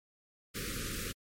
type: band-stop noise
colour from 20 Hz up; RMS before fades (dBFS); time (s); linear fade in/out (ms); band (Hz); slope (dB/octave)
pink; -38; 0.54-1.13; 20; 540 to 1200; 96
effects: MP3 64 kbps